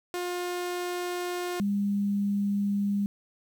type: tone pair in turn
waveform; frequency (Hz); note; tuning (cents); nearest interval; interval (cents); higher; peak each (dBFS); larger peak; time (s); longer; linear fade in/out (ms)
sawtooth / sine; 355.6 / 201.7; F4 / G3; +31 / +50; minor seventh; 981; first; -26 / -24; second; 0.14-1.6 / 1.6-3.06; neither; 0
effects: 9-bit

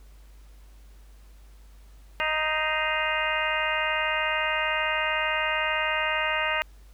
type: harmonic tone with a mistuned harmonic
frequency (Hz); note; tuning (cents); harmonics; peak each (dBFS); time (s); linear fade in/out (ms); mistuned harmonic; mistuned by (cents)
311.1; D#4; 0; 2 / 3 / 4 / 5 / 6 / 7 / 8 / 9; -32 / -32 / -32 / -32 / -32 / -32 / -32 / -32; 2.2-6.62; 0; 7; -75
effects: added 50 Hz sine -47 dBFS peak until 6.93 s + pink hiss -61 dBFS RMS until 6.93 s

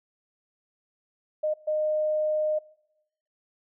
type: tone bursts at uneven times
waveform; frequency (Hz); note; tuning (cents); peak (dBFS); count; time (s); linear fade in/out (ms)
sine; 614; D#5; -23; -23; 2; 1.43-1.54 / 1.67-2.59; 10
effects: noise-tail reverb RT60 0.9 s tail -22 dB re dry

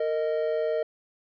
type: tone pair together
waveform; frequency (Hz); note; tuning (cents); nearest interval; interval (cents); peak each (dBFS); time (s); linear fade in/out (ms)
triangle; 459.5 / 622.3; A#4 / D#5; -25 / 0; perfect fourth; 525; -25; 0-0.83; 5
effects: resampled to 11025 Hz

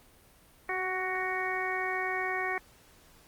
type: harmonic tone with a mistuned harmonic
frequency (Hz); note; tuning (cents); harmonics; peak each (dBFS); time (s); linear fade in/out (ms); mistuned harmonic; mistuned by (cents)
371.3; F#4; +6; 1 / 2 / 3 / 4 / 5 / 6; -37 / -36 / -38 / -41 / -34 / -36; 0.69-2.58; 2; 1; +18
effects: pink hiss -59 dBFS RMS until 3.27 s + Opus 32 kbps

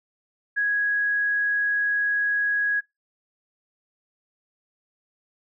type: tone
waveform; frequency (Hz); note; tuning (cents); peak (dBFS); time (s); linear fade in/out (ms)
sine; 1661.2; G#6; 0; -20; 0.56-2.81; 20
effects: noise-tail reverb RT60 0.2 s tail -23 dB re dry

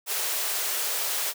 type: high-pass noise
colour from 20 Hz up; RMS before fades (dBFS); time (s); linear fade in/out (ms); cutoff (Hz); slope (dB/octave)
white; -28; 0.06-1.34; 50; 380; 48
effects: none

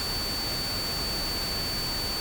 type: tone in noise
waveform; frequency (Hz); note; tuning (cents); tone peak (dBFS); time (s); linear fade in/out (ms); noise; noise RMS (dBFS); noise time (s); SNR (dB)
sine; 4500; C#8; +25; -30; 0-2.2; 0; pink; -33; 0-2.2; 0
effects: none

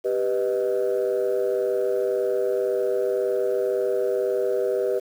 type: chord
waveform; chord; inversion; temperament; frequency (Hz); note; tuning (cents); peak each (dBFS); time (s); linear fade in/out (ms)
sine; G augmented; none; equal; 392 / 493.9 / 622.3; G4 / B4 / D#5; 0 / 0 / 0; -23 / -23 / -27; 0.04-5; 20
effects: tanh soft clip ceiling -15 dBFS + 8-bit

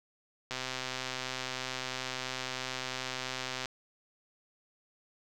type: click train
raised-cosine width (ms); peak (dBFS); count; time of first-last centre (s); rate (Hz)
0.2; -18; 407; 0.51-3.657; 129
effects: 9-bit

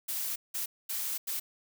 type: noise bursts at uneven times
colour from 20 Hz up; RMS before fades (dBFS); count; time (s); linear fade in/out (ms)
blue; -34; 4; 0.08-0.36 / 0.54-0.66 / 0.89-1.18 / 1.27-1.4; 10
effects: none

